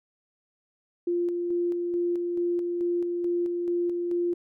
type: tone with tremolo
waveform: sine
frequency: 348.4 Hz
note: F4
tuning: 4 cents flat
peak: -23 dBFS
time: 1.07-4.34 s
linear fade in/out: 5 ms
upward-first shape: square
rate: 2.3 Hz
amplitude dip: 30%
effects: none